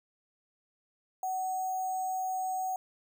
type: tone with sample-and-hold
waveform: sine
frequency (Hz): 749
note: F#5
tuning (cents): +21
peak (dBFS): -30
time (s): 1.23-2.76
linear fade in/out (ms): 2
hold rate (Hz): 7350
effects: none